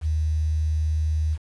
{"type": "tone with quantisation", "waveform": "sine", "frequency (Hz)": 77.78, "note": "D#2", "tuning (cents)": 0, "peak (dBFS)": -20, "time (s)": [0.01, 1.38], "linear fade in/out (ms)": 50, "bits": 8, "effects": ["resampled to 24000 Hz"]}